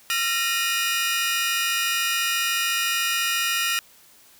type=tone cluster; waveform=sawtooth; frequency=1368 / 1857 / 2458 / 2902 Hz; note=F6 / A#6 / D#7 / F#7; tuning=-36 / -7 / -22 / -34 cents; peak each=-24 dBFS; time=0.1-3.79 s; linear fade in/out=0 ms; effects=white hiss -53 dBFS RMS until 4.39 s